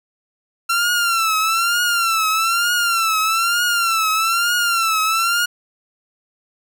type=tone with vibrato; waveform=sawtooth; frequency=1358 Hz; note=F6; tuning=49 cents flat; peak=-12 dBFS; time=0.69-5.46 s; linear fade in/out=10 ms; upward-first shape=triangle; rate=1.1 Hz; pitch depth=110 cents each way; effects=none